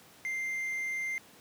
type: tone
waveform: triangle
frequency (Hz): 2093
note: C7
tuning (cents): 0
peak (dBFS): -30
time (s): 0.25-1.18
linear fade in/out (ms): 0
effects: pink hiss -56 dBFS RMS until 1.4 s + high-pass 150 Hz 12 dB/octave